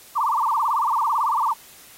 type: tone with vibrato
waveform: sine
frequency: 1032 Hz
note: C6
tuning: 24 cents flat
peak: -18 dBFS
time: 0.15-1.54 s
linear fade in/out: 20 ms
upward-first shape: sine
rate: 18 Hz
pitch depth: 260 cents each way
effects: white hiss -47 dBFS RMS until 1.97 s + AAC 48 kbps